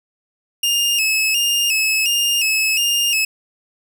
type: tone with vibrato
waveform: sawtooth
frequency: 2700 Hz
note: E7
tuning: 41 cents sharp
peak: -12 dBFS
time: 0.63-3.25 s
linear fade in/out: 5 ms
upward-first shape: square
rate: 1.4 Hz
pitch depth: 73 cents each way
effects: none